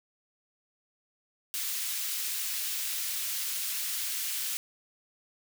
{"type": "high-pass noise", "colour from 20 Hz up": "white", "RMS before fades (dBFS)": -33, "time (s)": [1.54, 4.57], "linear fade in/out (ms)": 0, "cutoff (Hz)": 2100, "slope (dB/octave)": 12, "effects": []}